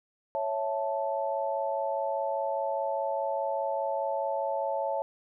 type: chord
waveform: sine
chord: A major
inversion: first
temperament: equal with one note detuned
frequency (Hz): 554.4 / 659.3 / 875.9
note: C#5 / E5 / A5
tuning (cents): 0 / 0 / -8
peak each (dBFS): -31 / -33 / -32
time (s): 0.35-5.02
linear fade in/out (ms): 0
effects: none